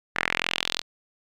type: tone with band-pass filter sweep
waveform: sawtooth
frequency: 42.81 Hz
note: F1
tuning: 34 cents flat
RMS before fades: -28 dBFS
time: 0.15-0.82 s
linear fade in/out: 20 ms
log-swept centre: 1800 to 4200 Hz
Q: 2.8
effects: none